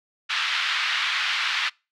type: band-pass noise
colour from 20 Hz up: white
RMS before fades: -25 dBFS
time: 0.29-1.7 s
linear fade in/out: 20 ms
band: 1200 to 3600 Hz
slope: 24 dB/octave
effects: noise-tail reverb RT60 0.3 s tail -26 dB re dry